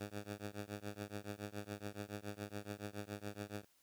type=tone with tremolo; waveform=10% pulse; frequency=102.9 Hz; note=G#2; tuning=16 cents flat; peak=-32 dBFS; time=0-3.65 s; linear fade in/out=10 ms; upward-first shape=triangle; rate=7.1 Hz; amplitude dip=100%; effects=white hiss -73 dBFS RMS until 3.82 s